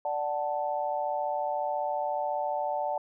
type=chord; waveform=sine; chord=D major; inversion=none; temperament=equal with one note detuned; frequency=587.3 / 745.6 / 880 Hz; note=D5 / F#5 / A5; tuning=0 / +13 / 0 cents; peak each=-32 dBFS; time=0.05-2.98 s; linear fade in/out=2 ms; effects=none